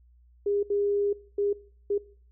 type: tone bursts at uneven times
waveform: sine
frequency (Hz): 406.1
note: G#4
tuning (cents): -39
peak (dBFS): -23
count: 4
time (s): 0.46-0.63 / 0.7-1.13 / 1.38-1.53 / 1.9-1.98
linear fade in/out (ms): 5
effects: noise-tail reverb RT60 0.5 s tail -21 dB re dry + added 60 Hz sine -55 dBFS peak until 2.31 s